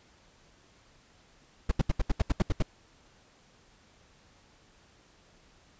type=noise bursts; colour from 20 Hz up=brown; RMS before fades=-23 dBFS; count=10; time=1.69-2.624 s; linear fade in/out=5 ms; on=25 ms; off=76 ms; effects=pink hiss -61 dBFS RMS until 5.79 s + resampled to 16000 Hz